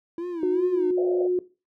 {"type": "tone with vibrato", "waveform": "triangle", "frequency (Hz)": 329.6, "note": "E4", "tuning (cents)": 0, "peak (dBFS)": -26, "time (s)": [0.18, 0.91], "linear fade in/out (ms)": 2, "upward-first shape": "sine", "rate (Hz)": 2.5, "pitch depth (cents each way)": 140}
{"type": "tone with pitch glide", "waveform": "sine", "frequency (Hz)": [364.3, 361.2], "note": ["F#4", "F#4"], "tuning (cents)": [-27, -42], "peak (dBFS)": -20, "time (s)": [0.43, 1.39], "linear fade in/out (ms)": 2, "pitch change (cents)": -15, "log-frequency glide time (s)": [0.62, 1.07]}
{"type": "band-pass noise", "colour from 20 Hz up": "white", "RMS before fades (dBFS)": -33, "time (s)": [0.97, 1.28], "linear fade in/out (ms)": 10, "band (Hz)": [470, 690], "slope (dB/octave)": 96}
{"effects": ["noise-tail reverb RT60 0.3 s tail -17 dB re dry"]}